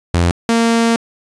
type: tone pair in turn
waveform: sawtooth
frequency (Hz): 86.3 / 230.4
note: F2 / A#3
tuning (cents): -20 / -20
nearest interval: octave + perfect fourth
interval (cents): 1700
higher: second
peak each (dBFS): -7 / -7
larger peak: neither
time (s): 0.14-0.31 / 0.49-0.96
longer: second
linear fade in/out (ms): 0
effects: resampled to 22050 Hz + 7-bit